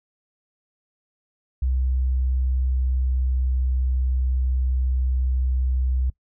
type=tone with pitch glide; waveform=sine; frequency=64.3 to 63.89 Hz; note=C2 to C2; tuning=-30 to -41 cents; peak=-19 dBFS; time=1.62-6.1 s; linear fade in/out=5 ms; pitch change=-11 cents; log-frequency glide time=2.09-3.51 s; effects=noise-tail reverb RT60 0.1 s tail -21 dB re dry